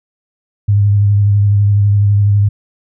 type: tone with vibrato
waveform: sine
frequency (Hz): 101.9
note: G#2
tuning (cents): -32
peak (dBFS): -7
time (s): 0.68-2.49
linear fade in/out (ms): 10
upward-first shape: triangle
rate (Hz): 12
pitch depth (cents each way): 31
effects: none